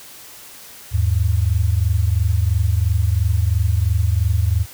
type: tone pair together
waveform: sine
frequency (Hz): 79.45 / 102.4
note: D#2 / G#2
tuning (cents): +37 / -24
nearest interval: major third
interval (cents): 439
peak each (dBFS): -17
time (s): 0.91-4.66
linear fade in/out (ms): 50
effects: white hiss -40 dBFS RMS until 4.73 s